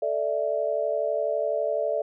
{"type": "chord", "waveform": "sine", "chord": "A suspended fourth", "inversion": "none", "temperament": "equal", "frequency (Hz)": [440, 587.3, 659.3], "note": ["A4", "D5", "E5"], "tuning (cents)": [0, 0, 0], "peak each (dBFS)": [-30, -26, -28], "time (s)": [0.02, 2.02], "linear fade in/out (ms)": 5, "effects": []}